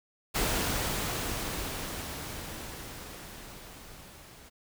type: noise with level ramp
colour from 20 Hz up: pink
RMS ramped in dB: -28 to -52 dBFS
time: 0.34-4.5 s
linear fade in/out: 20 ms
effects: none